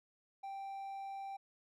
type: tone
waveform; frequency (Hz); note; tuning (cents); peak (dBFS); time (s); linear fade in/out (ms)
triangle; 784; G5; 0; -40; 0.43-1.37; 10
effects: none